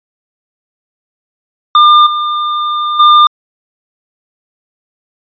square tone with level steps, 1202 Hz, D6, 40 cents sharp, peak -3 / -13 / -3 dBFS, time 1.75-3.27 s, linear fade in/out 2 ms, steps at 2.06 / 2.99 s, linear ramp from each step 10 ms, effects resampled to 11025 Hz

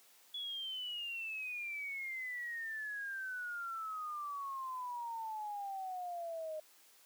sine exponential sweep, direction down, 3413 to 615 Hz, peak -39 dBFS, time 0.34-6.6 s, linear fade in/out 5 ms, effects white hiss -64 dBFS RMS until 7.05 s + high-pass 300 Hz 12 dB/octave

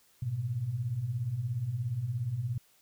sine beating tone pair, 106.2 / 123.2 Hz, G#2 / B2, +39 / -4 cents, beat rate 17 Hz, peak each -37 / -31 dBFS, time 0.22-2.58 s, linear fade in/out 5 ms, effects white hiss -65 dBFS RMS until 2.81 s

